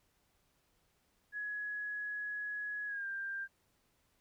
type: tone with pitch glide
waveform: sine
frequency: 1680 to 1588.5 Hz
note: G#6 to G6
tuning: +19 to +23 cents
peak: -37 dBFS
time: 1.32-3.48 s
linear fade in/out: 50 ms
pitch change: -96 cents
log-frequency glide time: 2.87-3.06 s
effects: pink hiss -75 dBFS RMS until 4.2 s